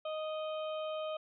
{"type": "harmonic tone", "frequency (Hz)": 622.3, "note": "D#5", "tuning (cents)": 0, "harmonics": [1, 2, 4, 5, 6], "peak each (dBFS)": [-36, -44, -52, -49, -58], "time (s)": [0.05, 1.17], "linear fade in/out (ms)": 5, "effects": []}